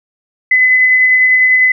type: tone with tremolo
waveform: sine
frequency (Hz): 2019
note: B6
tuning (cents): +38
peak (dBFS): -5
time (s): 0.51-1.72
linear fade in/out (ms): 5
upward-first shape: sine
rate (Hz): 10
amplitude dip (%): 25
effects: none